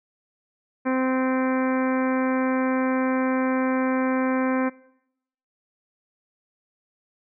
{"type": "harmonic tone", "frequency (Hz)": 259.5, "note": "C4", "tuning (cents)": -14, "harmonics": [1, 2, 3, 4, 5, 6, 7, 8, 9], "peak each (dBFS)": [-22, -27, -34, -31, -37, -35, -38, -41, -40], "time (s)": [0.85, 4.7], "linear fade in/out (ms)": 20, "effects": ["noise-tail reverb RT60 0.8 s tail -22 dB re dry"]}